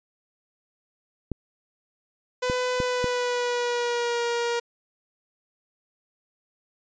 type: clicks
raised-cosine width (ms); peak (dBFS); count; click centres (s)
3; -15; 4; 1.317 / 2.499 / 2.802 / 3.043
type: tone with pitch glide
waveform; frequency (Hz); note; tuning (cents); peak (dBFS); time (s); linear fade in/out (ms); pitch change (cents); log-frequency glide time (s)
sawtooth; 501 to 472.9; B4 to A#4; +25 to +25; -20; 2.42-4.6; 10; -100; 2.77-4.23
effects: resampled to 16000 Hz